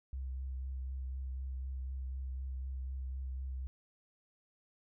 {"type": "tone with vibrato", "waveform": "sine", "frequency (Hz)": 65.41, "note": "C2", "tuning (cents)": 0, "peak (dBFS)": -37, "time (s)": [0.13, 3.67], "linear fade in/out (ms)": 0, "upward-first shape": "triangle", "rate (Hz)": 4, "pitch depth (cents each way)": 25, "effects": []}